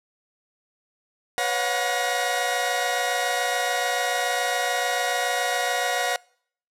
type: tone cluster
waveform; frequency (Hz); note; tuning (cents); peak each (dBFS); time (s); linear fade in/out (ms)
sawtooth; 495.8 / 558 / 720 / 747 / 1897; B4 / C#5 / F#5 / F#5 / A#6; +7 / +11 / -47 / +16 / +30; -27 / -27 / -22 / -31 / -25; 1.38-6.16; 0
effects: noise-tail reverb RT60 0.6 s tail -26 dB re dry + low-pass 12000 Hz 12 dB/octave